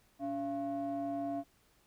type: ring-modulated tone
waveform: triangle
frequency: 200.2 Hz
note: G3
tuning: 37 cents sharp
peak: -29 dBFS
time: 0.19-1.44 s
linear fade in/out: 50 ms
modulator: 484 Hz
effects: pink hiss -69 dBFS RMS until 1.86 s